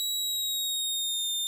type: tone with pitch glide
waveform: sawtooth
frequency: 3880 to 3620 Hz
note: B7 to A7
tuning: -31 to +48 cents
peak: -25 dBFS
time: 0-1.47 s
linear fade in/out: 0 ms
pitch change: -121 cents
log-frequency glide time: 0.15-1.33 s
effects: none